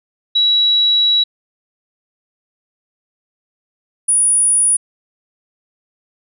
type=tone pair in turn; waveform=sine; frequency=3900 / 9715 Hz; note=B7 / D#9; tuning=-23 / -42 cents; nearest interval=octave + major third; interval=1581 cents; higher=second; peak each=-10 dBFS; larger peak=neither; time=0.35-1.24 / 4.08-4.77 s; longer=first; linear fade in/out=10 ms; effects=none